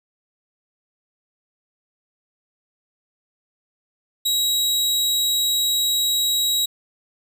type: tone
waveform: sawtooth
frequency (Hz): 3840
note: B7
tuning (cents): -49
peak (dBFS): -15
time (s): 4.25-6.66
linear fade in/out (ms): 10
effects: none